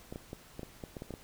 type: clicks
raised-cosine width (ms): 2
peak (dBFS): -27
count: 10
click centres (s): 0.125 / 0.159 / 0.331 / 0.594 / 0.632 / 0.838 / 0.968 / 1.021 / 1.107 / 1.139
effects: pink hiss -56 dBFS RMS until 1.23 s